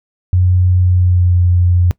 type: tone with pitch glide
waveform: sine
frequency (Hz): 90.8 to 88.73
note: F#2 to F2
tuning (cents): -32 to +28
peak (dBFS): -8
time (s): 0.33-1.91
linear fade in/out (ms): 0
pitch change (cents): -40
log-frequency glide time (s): 0.81-1.41
effects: noise-tail reverb RT60 0.1 s tail -20 dB re dry